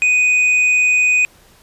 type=tone with hard clipping; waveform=sine; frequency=2489 Hz; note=D#7; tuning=in tune; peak=-12 dBFS; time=0.02-1.25 s; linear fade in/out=0 ms; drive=4 dB; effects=pink hiss -49 dBFS RMS until 1.62 s + resampled to 32000 Hz